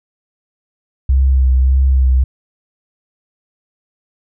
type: tone with vibrato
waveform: sine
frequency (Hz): 65.5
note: C2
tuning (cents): +2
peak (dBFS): -8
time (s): 1.09-2.24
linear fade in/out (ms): 5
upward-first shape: sine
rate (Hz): 1.7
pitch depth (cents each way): 31
effects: none